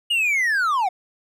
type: linear sweep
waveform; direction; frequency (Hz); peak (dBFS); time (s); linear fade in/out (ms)
triangle; down; 2901 to 705; -16; 0.1-0.89; 10
effects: none